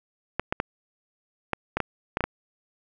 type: clicks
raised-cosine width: 0.5 ms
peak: -9 dBFS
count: 9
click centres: 0.396 / 0.525 / 0.601 / 1.533 / 1.77 / 1.803 / 2.171 / 2.207 / 2.24 s
effects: none